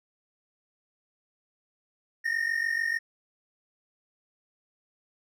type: tone pair together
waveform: triangle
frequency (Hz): 1817.9 / 1864.7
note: A#6 / A#6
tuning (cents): -44 / 0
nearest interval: unison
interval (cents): 44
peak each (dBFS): -27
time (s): 2.24-2.99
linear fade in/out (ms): 20
effects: none